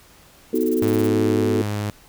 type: chord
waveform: sine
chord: B dominant seventh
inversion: none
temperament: equal with one note detuned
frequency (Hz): 246.9 / 314.4 / 370 / 440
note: B3 / D#4 / F#4 / A4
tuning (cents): 0 / +18 / 0 / 0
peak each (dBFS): -23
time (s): 0.53-1.62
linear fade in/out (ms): 5
type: noise bursts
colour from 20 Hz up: violet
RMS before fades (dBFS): -35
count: 10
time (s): 0.55-1.069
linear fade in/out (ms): 5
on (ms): 33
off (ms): 21
type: tone with pitch glide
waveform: sawtooth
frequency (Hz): 105.1 to 104.01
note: G#2 to G#2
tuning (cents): +21 to +3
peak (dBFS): -19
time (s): 0.82-1.9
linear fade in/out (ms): 0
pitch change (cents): -18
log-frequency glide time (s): 1.07-1.37
effects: pink hiss -50 dBFS RMS until 2.08 s